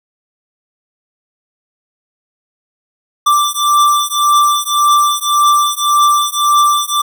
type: beating tone pair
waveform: square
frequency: 1174.7 / 1176.5 Hz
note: D6 / D6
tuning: 0 / +3 cents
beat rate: 1.8 Hz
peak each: -13 dBFS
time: 3.26-7.02 s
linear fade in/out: 10 ms
effects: none